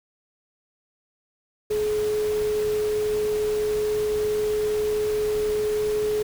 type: tone in noise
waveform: sine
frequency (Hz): 424.2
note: G#4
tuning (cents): +37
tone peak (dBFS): -21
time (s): 1.7-6.23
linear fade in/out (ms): 10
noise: pink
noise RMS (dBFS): -37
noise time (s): 1.7-6.23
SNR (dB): +13
effects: none

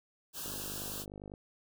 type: band-stop noise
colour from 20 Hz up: white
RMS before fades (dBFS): -41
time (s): 0.33-1.06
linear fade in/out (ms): 50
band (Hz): 1700 to 2600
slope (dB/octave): 96
type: click train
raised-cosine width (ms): 2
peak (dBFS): -33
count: 45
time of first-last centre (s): 0.46-1.338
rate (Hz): 50.1
effects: none

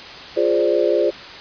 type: chord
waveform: sine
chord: D half-diminished seventh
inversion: first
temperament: equal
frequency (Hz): 349.2 / 415.3 / 523.3 / 587.3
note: F4 / Ab4 / C5 / D5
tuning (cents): 0 / 0 / 0 / 0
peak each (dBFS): -20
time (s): 0.36-1.11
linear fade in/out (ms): 20
effects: white hiss -35 dBFS RMS until 1.4 s + resampled to 11025 Hz

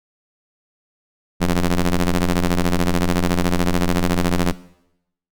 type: ring-modulated tone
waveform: sawtooth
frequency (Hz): 87.31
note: F2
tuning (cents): 0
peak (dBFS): -8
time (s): 1.4-4.53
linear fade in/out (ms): 20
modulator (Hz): 94.2
effects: noise-tail reverb RT60 0.8 s tail -18 dB re dry

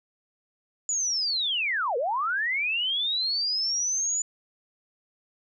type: linear two-way sweep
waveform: sine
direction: down then up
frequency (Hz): 7000 to 448.9 to 7000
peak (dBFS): -24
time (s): 0.89-4.22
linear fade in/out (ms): 2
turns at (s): 1.97
effects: none

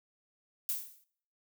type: noise with exponential decay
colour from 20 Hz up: violet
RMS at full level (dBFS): -30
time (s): 0.69-1.04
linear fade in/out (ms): 0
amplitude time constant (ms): 76
effects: noise-tail reverb RT60 0.6 s tail -21 dB re dry

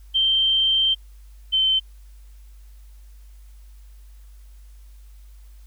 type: tone pair in turn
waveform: sine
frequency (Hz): 3136 / 3087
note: G7 / G7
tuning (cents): 0 / -27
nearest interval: unison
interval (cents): 27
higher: first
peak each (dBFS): -16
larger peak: neither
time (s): 0.14-0.95 / 1.52-1.8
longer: first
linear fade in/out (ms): 20
effects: added 50 Hz sine -42 dBFS peak until 5.66 s + white hiss -61 dBFS RMS until 5.66 s

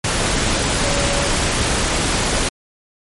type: tone in noise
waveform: sine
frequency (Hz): 565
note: C#5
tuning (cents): +33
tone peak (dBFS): -23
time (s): 0.84-1.28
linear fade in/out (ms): 5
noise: pink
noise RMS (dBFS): -18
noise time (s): 0.04-2.49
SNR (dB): -8
effects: MP3 48 kbps

